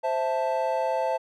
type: chord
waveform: triangle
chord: A minor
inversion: first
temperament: equal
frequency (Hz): 523.3 / 659.3 / 880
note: C5 / E5 / A5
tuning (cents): 0 / 0 / 0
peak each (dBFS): -26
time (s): 0.03-1.18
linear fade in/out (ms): 20
effects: none